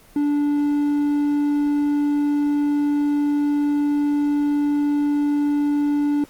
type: tone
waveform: triangle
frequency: 291.1 Hz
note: D4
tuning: 15 cents flat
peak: -15 dBFS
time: 0.16-6.24 s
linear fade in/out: 2 ms
effects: pink hiss -50 dBFS RMS until 6.29 s + Opus 24 kbps